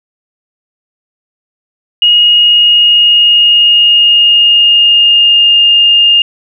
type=tone with pitch glide; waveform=sine; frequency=2876 to 2823 Hz; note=F#7 to F7; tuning=-50 to +18 cents; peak=-3 dBFS; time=2.02-6.22 s; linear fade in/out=2 ms; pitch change=-32 cents; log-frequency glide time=2.15-5.58 s; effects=none